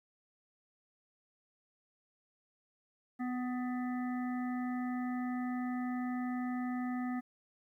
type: harmonic tone with a mistuned harmonic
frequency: 249.3 Hz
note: B3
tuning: 16 cents sharp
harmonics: 1 / 3 / 5 / 7 / 8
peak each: -34 / -44 / -48 / -51 / -52 dBFS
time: 3.19-7.21 s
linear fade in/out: 20 ms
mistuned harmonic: 7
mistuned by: +21 cents
effects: 12-bit